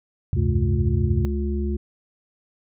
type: chord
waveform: sine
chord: F suspended second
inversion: none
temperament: equal with one note detuned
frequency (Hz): 87.31 / 100.06 / 130.81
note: F2 / G2 / C3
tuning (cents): 0 / +36 / 0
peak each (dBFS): -24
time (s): 0.33-1.25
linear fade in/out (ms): 0
type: harmonic tone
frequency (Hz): 70.9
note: C#2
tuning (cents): +40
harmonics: 1 / 3 / 5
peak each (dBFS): -23 / -28 / -30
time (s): 0.36-1.77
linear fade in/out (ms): 10
effects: none